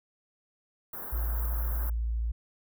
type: band-stop noise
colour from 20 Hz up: white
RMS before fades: -39 dBFS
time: 0.93-1.9 s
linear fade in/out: 5 ms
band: 1600 to 12000 Hz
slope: 48 dB/octave
type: tone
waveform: sine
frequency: 56.9 Hz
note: A#1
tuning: 41 cents flat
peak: -27 dBFS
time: 1.12-2.32 s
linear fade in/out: 10 ms
effects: none